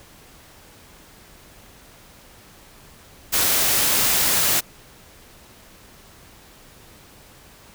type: noise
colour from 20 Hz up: white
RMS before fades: -19 dBFS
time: 3.32-4.61 s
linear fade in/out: 20 ms
effects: pink hiss -48 dBFS RMS until 7.74 s